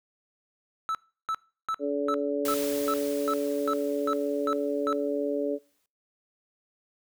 triangle tone bursts, 1312 Hz, E6, 9 cents flat, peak -24 dBFS, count 11, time 0.89-4.928 s, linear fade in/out 0 ms, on 58 ms, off 340 ms
harmonic tone, 143.2 Hz, D3, 43 cents flat, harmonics 2 / 3 / 4, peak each -30 / -30 / -30 dBFS, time 1.79-5.59 s, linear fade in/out 50 ms
white noise with exponential decay, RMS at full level -34 dBFS, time 2.45-5.86 s, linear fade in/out 2 ms, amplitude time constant 740 ms
effects noise-tail reverb RT60 0.4 s tail -23 dB re dry

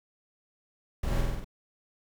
brown noise with echo, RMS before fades -30 dBFS, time 1.03-1.21 s, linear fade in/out 5 ms, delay 47 ms, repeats 5, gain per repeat -2 dB, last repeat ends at 1.445 s, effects none

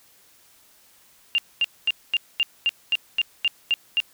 sine tone bursts, 2794 Hz, F7, in tune, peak -17 dBFS, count 11, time 1.35-4.002 s, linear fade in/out 0 ms, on 32 ms, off 230 ms, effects white hiss -56 dBFS RMS until 4.13 s

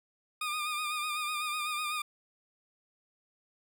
20% pulse tone with vibrato, 1218 Hz, D#6, 37 cents flat, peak -27 dBFS, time 0.41-2.02 s, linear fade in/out 5 ms, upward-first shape sine, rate 8 Hz, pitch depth 42 cents each way, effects none

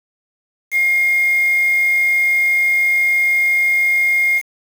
sine tone with quantisation, 2133 Hz, C7, 33 cents sharp, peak -12 dBFS, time 0.71-4.42 s, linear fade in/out 50 ms, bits 5, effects none

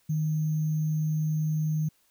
sine tone with sample-and-hold, 155.1 Hz, D#3, 5 cents flat, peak -24 dBFS, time 0.09-1.89 s, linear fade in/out 10 ms, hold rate 6300 Hz, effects white hiss -67 dBFS RMS until 2.1 s

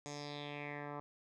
10% pulse tone with low-pass filter sweep, 145.7 Hz, D3, 13 cents flat, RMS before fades -45 dBFS, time 0.06-1 s, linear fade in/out 0 ms, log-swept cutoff 6900 to 1200 Hz, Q 4.2, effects none

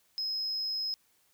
sine tone, 5120 Hz, D#8, 49 cents sharp, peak -29 dBFS, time 0.18-0.94 s, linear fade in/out 0 ms, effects tanh soft clip ceiling -28 dBFS + white hiss -69 dBFS RMS until 1.33 s

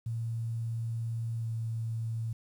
sine tone with pitch glide, 114.7 to 113.45 Hz, A#2 to A#2, -28 to -47 cents, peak -31 dBFS, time 0.06-2.33 s, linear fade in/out 5 ms, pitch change -19 cents, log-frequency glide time 1.38-1.49 s, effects 10-bit

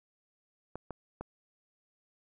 clicks, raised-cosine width 1 ms, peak -25 dBFS, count 3, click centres 0.756 / 0.907 / 1.21 s, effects none

